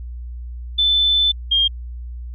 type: tone pair in turn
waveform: sine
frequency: 3520 / 3215 Hz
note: A7 / G7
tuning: 0 / +43 cents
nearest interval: major second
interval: 157 cents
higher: first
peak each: -13 dBFS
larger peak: neither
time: 0.78-1.32 / 1.51-1.68 s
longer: first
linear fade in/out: 10 ms
effects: added 60 Hz sine -28 dBFS peak until 2.34 s